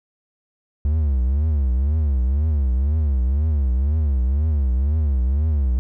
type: tone with vibrato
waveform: triangle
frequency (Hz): 70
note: C#2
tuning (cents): +18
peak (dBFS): -14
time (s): 0.85-5.79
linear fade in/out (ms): 0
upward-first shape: triangle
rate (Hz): 2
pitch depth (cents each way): 250
effects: none